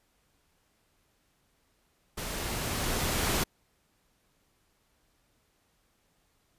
pink noise with level ramp, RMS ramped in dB -36 to -27 dBFS, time 2.17-3.44 s, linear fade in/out 10 ms, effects pink hiss -71 dBFS RMS until 6.58 s + resampled to 32000 Hz

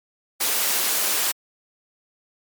white high-pass noise, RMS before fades -22 dBFS, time 0.4-1.32 s, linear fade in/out 10 ms, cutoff 310 Hz, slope 12 dB/octave, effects MP3 96 kbps

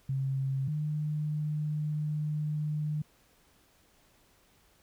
sine tone pair in turn, 134.8 / 151.31 Hz, C#3 / D#3, -48 / -48 cents, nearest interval major second, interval 200 cents, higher second, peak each -28 / -29 dBFS, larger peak first, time 0.09-0.68 / 0.68-3.02 s, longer second, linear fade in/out 5 ms, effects pink hiss -65 dBFS RMS until 4.82 s

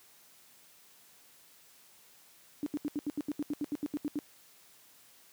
sine tone bursts, 293.7 Hz, D4, in tune, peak -30 dBFS, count 15, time 2.63-4.189 s, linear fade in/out 0 ms, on 33 ms, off 76 ms, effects white hiss -60 dBFS RMS until 5.32 s + high-pass 100 Hz 12 dB/octave

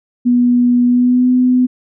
sine tone with pitch glide, 244.2 to 251.6 Hz, B3 to B3, -19 to +32 cents, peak -8 dBFS, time 0.25-1.67 s, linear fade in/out 20 ms, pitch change +51 cents, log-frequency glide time 0.86-1.29 s, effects none

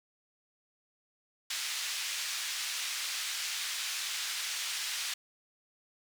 white band-pass noise, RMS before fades -36 dBFS, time 1.5-5.14 s, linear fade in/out 5 ms, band 1800 to 5800 Hz, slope 12 dB/octave, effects none

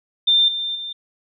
sine tone with level steps, 3590 Hz, A7, 34 cents sharp, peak -12 / -22 / -27 dBFS, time 0.27-0.93 s, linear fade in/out 10 ms, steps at 0.48 / 0.75 s, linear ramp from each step 5 ms, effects none

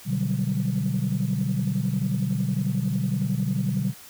sine chord, G major seventh, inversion first, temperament equal, 123.47 / 146.83 / 185 / 196 Hz, B2 / D3 / F#3 / G3, 0 / 0 / 0 / 0 cents, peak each -27 dBFS, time 0.05-3.94 s, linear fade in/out 50 ms, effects tanh soft clip ceiling -15 dBFS + white hiss -46 dBFS RMS until 4.09 s

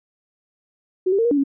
sine tone with pitch steps, 370.5 / 393.6 / 456.9 / 475.1 / 288 / 276.4 Hz, F#4 / G4 / A#4 / A#4 / D4 / C#4, +2 / +7 / -35 / +33 / -34 / -5 cents, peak -15 dBFS, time 1.06-1.438 s, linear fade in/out 10 ms, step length 63 ms, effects none

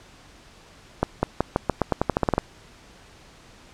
accelerating click train, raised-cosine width 1 ms, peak -5 dBFS, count 14, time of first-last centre 1.03-2.38 s, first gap 200 ms, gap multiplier 0.88, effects pink hiss -50 dBFS RMS until 3.73 s + low-pass 7000 Hz 12 dB/octave

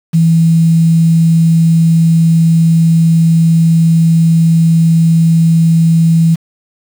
sine tone with quantisation, 164.4 Hz, E3, 4 cents flat, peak -5 dBFS, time 0.13-6.36 s, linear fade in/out 20 ms, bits 5, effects none

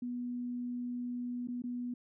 sine tone with dropouts, 244.6 Hz, B3, 16 cents flat, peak -35 dBFS, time 0.02-1.94 s, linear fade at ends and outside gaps 5 ms, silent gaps 1.474-1.484 / 1.621-1.638 s, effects none

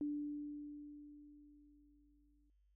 sine tone with exponential decay, 293.7 Hz, D4, in tune, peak -36 dBFS, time 0.01-2.5 s, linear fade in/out 1 ms, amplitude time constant 540 ms, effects added 50 Hz sine -70 dBFS peak until 2.75 s

